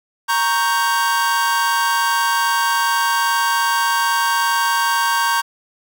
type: chord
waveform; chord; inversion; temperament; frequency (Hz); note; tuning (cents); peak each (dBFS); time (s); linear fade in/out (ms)
45% pulse; G diminished; first; equal; 932.3 / 1108.7 / 1568; Bb5 / Db6 / G6; 0 / 0 / 0; -19 / -21 / -20; 0.28-5.42; 20
effects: none